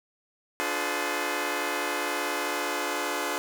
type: chord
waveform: 10% pulse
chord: D diminished seventh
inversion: none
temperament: just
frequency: 293.7 / 352.4 / 422.9 / 507.5 Hz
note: D4 / F4 / Ab4 / Cb5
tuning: 0 / +16 / +31 / +47 cents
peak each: -25 dBFS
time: 0.6-3.38 s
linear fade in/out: 0 ms
effects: none